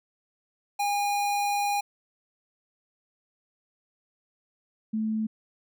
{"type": "tone pair in turn", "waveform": ["square", "sine"], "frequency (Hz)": [815, 218.5], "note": ["G#5", "A3"], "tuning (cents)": [-33, -12], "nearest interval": "octave + major seventh", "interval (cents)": 2279, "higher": "first", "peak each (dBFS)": -25, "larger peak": "neither", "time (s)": [[0.79, 1.81], [4.93, 5.27]], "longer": "first", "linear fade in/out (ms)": 10, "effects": []}